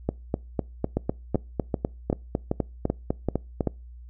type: two click trains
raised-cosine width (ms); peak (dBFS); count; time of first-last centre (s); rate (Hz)
2; -10 / -10; 8 / 15; 0.97-3.673 / 0.09-3.608; 2.59 / 3.98
effects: noise-tail reverb RT60 0.3 s tail -25 dB re dry + added 60 Hz sine -41 dBFS peak until 4.09 s